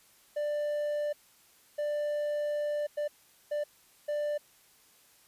triangle tone bursts at uneven times, 591 Hz, D5, 11 cents sharp, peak -27 dBFS, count 5, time 0.36-1.13 / 1.78-2.87 / 2.97-3.08 / 3.51-3.64 / 4.08-4.38 s, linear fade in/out 10 ms, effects white hiss -62 dBFS RMS until 5.27 s + resampled to 32000 Hz

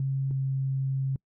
sine tone pair in turn, 135.3 / 134.37 Hz, C#3 / C3, -42 / +46 cents, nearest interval unison, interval 12 cents, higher first, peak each -25 dBFS, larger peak neither, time 0-0.31 / 0.31-1.16 s, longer second, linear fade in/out 2 ms, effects noise-tail reverb RT60 0.1 s tail -26 dB re dry

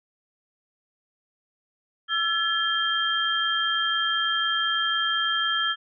sine tone cluster, 1340 / 1710 / 3186 Hz, E6 / A6 / G7, +28 / -50 / +27 cents, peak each -27 / -27 / -25 dBFS, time 2.08-5.76 s, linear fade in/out 50 ms, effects none

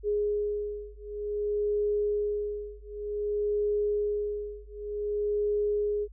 sine beating tone pair, 415.1 / 415.64 Hz, G#4 / G#4, -1 / +1 cents, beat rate 0.54 Hz, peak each -30 dBFS, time 0.03-6.08 s, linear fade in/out 50 ms, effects added 50 Hz sine -45 dBFS peak until 6.12 s

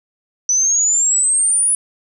sine exponential sweep, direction up, 5940 to 9956 Hz, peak -12 dBFS, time 0.49-1.75 s, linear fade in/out 2 ms, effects none

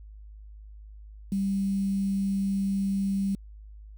sine tone with quantisation, 196 Hz, G3, in tune, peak -24 dBFS, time 1.32-3.35 s, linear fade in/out 2 ms, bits 8, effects added 52 Hz sine -43 dBFS peak until 3.97 s

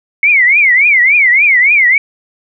sine tone with vibrato, 2168 Hz, C#7, 39 cents flat, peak -5 dBFS, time 0.23-1.98 s, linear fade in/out 2 ms, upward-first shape triangle, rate 3.5 Hz, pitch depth 240 cents each way, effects none

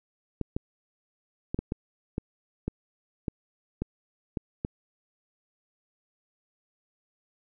clicks, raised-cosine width 3 ms, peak -16 dBFS, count 11, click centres 0.413 / 0.565 / 1.545 / 1.59 / 1.721 / 2.181 / 2.68 / 3.282 / 3.82 / 4.372 / 4.649 s, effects none

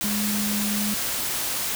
sine tone in noise, 207.8 Hz, G#3, 1 cent sharp, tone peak -25 dBFS, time 0.04-0.94 s, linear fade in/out 0 ms, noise white, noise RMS -27 dBFS, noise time 0.01-1.75 s, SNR -1 dB, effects none

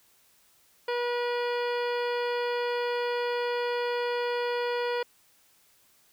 harmonic tone with a mistuned harmonic, 483.6 Hz, B4, 36 cents flat, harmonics 1 / 2 / 3 / 4 / 5 / 6 / 7 / 9 / 10, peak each -28 / -34 / -38 / -40 / -42 / -44 / -45 / -47 / -48 dBFS, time 0.88-5.03 s, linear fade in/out 5 ms, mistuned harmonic 9, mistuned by -21 cents, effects white hiss -63 dBFS RMS until 6.12 s

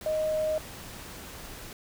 sine tone in noise, 622.3 Hz, D#5, in tune, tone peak -25 dBFS, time 0.06-0.58 s, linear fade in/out 2 ms, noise pink, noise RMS -43 dBFS, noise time 0.01-1.73 s, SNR +15 dB, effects none

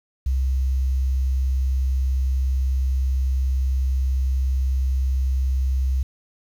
sine tone, 65.5 Hz, C2, 2 cents sharp, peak -18 dBFS, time 0.26-6.03 s, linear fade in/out 5 ms, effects 8-bit

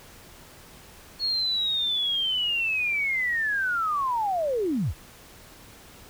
sine linear sweep, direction down, 4349 to 42.45 Hz, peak -23 dBFS, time 1.19-4.94 s, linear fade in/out 50 ms, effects pink hiss -49 dBFS RMS until 6.09 s

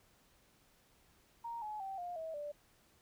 sine tone with pitch steps, 932.3 / 850 / 775 / 706.6 / 644.2 / 587.3 Hz, A#5 / G#5 / G5 / F5 / E5 / D5, 0 / +40 / -20 / +20 / -40 / 0 cents, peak -40 dBFS, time 1.44-2.52 s, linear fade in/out 10 ms, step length 180 ms, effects pink hiss -69 dBFS RMS until 3.01 s

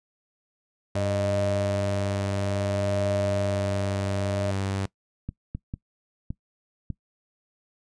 sawtooth tone with pitch glide, 98 to 97.32 Hz, G2 to G2, 0 to -12 cents, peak -22 dBFS, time 0.95-4.86 s, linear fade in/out 5 ms, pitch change -12 cents, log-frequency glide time 3.05-3.65 s
sine tone with tremolo, 610 Hz, D#5, 34 cents flat, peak -24 dBFS, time 0.96-4.51 s, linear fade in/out 2 ms, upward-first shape triangle, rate 0.57 Hz, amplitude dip 70%
clicks, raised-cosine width 5 ms, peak -19 dBFS, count 5, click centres 5.29 / 5.55 / 5.739 / 6.305 / 6.903 s
effects noise-tail reverb RT60 0.1 s tail -21 dB re dry + resampled to 22050 Hz

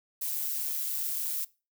violet noise with amplitude modulation, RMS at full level -30 dBFS, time 0.21-1.45 s, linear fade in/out 10 ms, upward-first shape sine, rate 147 Hz, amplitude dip 50%, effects noise-tail reverb RT60 0.3 s tail -21 dB re dry

